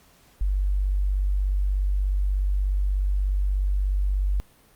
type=tone; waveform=sine; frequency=48.34 Hz; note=G1; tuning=23 cents flat; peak=-20 dBFS; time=0.41-4.4 s; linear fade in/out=0 ms; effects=pink hiss -57 dBFS RMS until 4.75 s + Opus 48 kbps